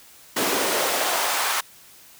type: noise with high-pass filter sweep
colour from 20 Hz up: pink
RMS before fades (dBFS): -23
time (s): 0.36-1.61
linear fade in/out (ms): 10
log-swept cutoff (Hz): 310 to 1100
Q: 1.5
effects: white hiss -49 dBFS RMS until 2.19 s